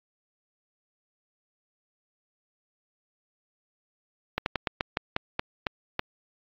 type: slowing click train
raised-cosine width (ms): 0.3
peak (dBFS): -9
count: 10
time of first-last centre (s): 4.38-5.994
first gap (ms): 81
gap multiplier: 1.19
effects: low-pass 4000 Hz 12 dB/octave + AAC 32 kbps